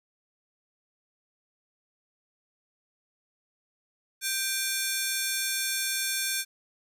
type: ring-modulated tone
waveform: 10% pulse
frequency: 1975.5 Hz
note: B6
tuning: in tune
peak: -15 dBFS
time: 4.21-6.45 s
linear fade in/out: 50 ms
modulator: 407 Hz
effects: none